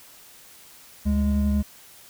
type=tone pair together; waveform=triangle; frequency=72.3 / 206.3 Hz; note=D2 / G#3; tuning=-27 / -11 cents; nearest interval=octave + tritone; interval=1816 cents; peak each=-20 dBFS; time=1.05-1.63 s; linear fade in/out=20 ms; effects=white hiss -49 dBFS RMS until 2.09 s